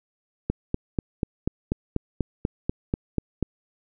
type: click train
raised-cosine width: 3 ms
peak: -10 dBFS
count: 13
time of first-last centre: 0.5-3.427 s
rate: 4.1 Hz
effects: none